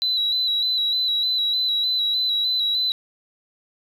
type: tone with vibrato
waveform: sine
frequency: 3951 Hz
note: B7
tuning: in tune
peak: -18 dBFS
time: 0.02-2.92 s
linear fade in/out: 0 ms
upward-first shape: square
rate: 3.3 Hz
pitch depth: 30 cents each way
effects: tanh soft clip ceiling -14 dBFS + 10-bit